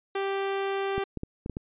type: tone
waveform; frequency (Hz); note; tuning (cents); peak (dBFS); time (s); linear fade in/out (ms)
sawtooth; 392; G4; 0; -23; 0.15-1.04; 5
type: clicks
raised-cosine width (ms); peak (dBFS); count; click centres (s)
3; -20; 6; 0.98 / 1.173 / 1.234 / 1.461 / 1.497 / 1.569
effects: resampled to 8000 Hz